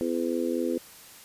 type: harmonic tone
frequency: 84.1 Hz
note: E2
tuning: 35 cents sharp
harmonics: 3 / 4 / 5 / 6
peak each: -30 / -29 / -33 / -32 dBFS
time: 0.01-0.78 s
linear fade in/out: 0 ms
effects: white hiss -49 dBFS RMS until 1.24 s + resampled to 32000 Hz